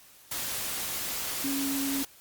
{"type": "tone in noise", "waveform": "sine", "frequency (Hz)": 275.2, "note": "C#4", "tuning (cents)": -12, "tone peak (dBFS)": -29, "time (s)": [1.44, 2.03], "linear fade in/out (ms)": 5, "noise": "white", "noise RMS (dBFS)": -33, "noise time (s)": [0.31, 2.05], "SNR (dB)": 1, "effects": ["white hiss -55 dBFS RMS until 2.2 s", "Opus 48 kbps"]}